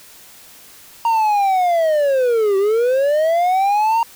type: linear two-way sweep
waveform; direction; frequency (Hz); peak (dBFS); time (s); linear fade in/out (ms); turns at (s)
triangle; down then up; 932.3 to 382.2 to 932.3; -11; 1.05-4.03; 2; 2.57
effects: white hiss -43 dBFS RMS until 4.15 s